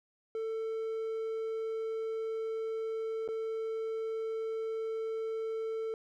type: tone with dropouts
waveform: triangle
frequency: 445.4 Hz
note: A4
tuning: 21 cents sharp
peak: -31 dBFS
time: 0.35-5.94 s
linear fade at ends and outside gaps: 1 ms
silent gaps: 3.278-3.287 s
effects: none